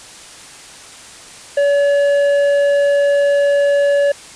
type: tone with tanh clipping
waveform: sine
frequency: 569 Hz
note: C#5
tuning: 45 cents sharp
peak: -12 dBFS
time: 1.57-4.12 s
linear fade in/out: 5 ms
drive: 8 dB
effects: white hiss -37 dBFS RMS until 4.35 s + resampled to 22050 Hz